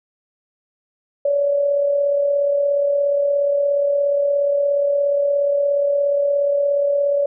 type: tone with amplitude modulation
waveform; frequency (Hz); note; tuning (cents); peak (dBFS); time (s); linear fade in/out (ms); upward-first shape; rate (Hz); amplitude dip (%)
sine; 569; C#5; +45; -13; 1.25-7.26; 5; sine; 37; 40
effects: none